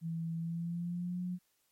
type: tone with pitch glide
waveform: sine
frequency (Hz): 164.81 to 179.73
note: E3 to F3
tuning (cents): 0 to +50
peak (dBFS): -34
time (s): 0.01-1.39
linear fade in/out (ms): 50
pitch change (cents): +150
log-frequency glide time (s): 0.37-1.21
effects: white hiss -75 dBFS RMS until 1.71 s + MP3 64 kbps